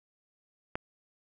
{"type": "click", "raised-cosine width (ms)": 0.5, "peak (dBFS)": -17, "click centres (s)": 0.755, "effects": []}